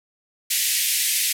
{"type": "band-pass noise", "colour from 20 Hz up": "white", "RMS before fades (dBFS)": -22, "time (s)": [0.5, 1.33], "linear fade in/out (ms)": 10, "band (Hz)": [1900, 14000], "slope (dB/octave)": 48, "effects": []}